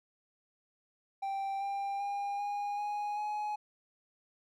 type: tone with pitch steps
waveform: triangle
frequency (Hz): 784 / 794.9 / 806 / 817.3 / 828.7 / 840.3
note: G5 / G5 / G5 / G#5 / G#5 / G#5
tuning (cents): 0 / +24 / +48 / -28 / -4 / +20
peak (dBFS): -31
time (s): 1.22-3.56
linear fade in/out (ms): 10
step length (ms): 390
effects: none